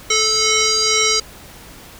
sine tone with frequency modulation, 435.4 Hz, A4, 18 cents flat, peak -13 dBFS, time 0.1-1.2 s, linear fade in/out 5 ms, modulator 873 Hz, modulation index 7.2, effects added 50 Hz sine -48 dBFS peak until 1.99 s + pink hiss -40 dBFS RMS until 1.99 s

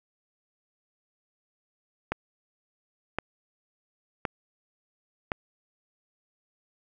click train, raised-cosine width 0.5 ms, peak -12 dBFS, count 4, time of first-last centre 2.12-5.318 s, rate 0.938 Hz, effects none

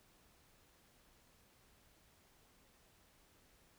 silence, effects pink hiss -69 dBFS RMS until 3.78 s

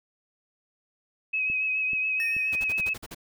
sine tone with vibrato, 2551 Hz, D#7, 43 cents sharp, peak -24 dBFS, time 1.33-2.94 s, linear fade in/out 10 ms, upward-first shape triangle, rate 7.1 Hz, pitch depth 33 cents each way
click train, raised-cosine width 3 ms, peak -30 dBFS, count 4, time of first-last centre 1.5-2.799 s, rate 2.31 Hz
square tone with exponential decay, 1833 Hz, A#6, 30 cents flat, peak -32 dBFS, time 2.2-2.89 s, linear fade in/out 0 ms, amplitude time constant 150 ms
pink noise bursts, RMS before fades -39 dBFS, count 8, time 2.52-3.148 s, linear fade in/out 10 ms, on 40 ms, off 44 ms
effects none

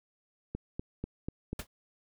click train, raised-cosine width 3 ms, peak -22 dBFS, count 5, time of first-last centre 0.55-1.53 s, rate 4.08 Hz
pink noise with exponential decay, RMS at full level -33 dBFS, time 1.59-1.67 s, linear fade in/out 5 ms, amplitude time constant 17 ms
effects none

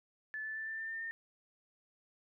sine tone with pitch steps, 1738 / 1751.1 / 1764.3 / 1777.6 / 1791 / 1804.5 / 1818.1 Hz, A6 / A6 / A6 / A6 / A6 / A6 / A#6, -22 / -9 / +4 / +17 / +30 / +43 / -44 cents, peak -38 dBFS, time 0.34-1.11 s, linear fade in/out 0 ms, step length 110 ms, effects none

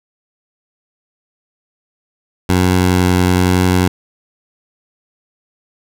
15% pulse tone with vibrato, 91 Hz, F#2, 28 cents flat, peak -4 dBFS, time 2.49-3.88 s, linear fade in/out 5 ms, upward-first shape triangle, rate 1.1 Hz, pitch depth 11 cents each way, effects none

